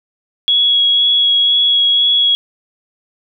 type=tone with vibrato; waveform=sine; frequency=3339 Hz; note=G#7; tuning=9 cents sharp; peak=-9 dBFS; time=0.48-2.35 s; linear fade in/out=0 ms; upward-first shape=sine; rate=2 Hz; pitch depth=11 cents each way; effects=none